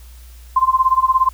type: tone with tremolo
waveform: sine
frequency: 1044 Hz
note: C6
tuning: 4 cents flat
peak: -8 dBFS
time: 0.56-1.29 s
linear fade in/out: 5 ms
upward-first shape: sine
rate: 17 Hz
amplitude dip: 90%
effects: added 60 Hz sine -37 dBFS peak until 1.33 s + white hiss -49 dBFS RMS until 1.33 s